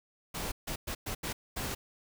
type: noise bursts at uneven times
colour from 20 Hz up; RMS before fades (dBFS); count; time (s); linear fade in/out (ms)
pink; -36; 6; 0.34-0.52 / 0.67-0.76 / 0.87-0.95 / 1.06-1.15 / 1.23-1.33 / 1.56-1.75; 10
effects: none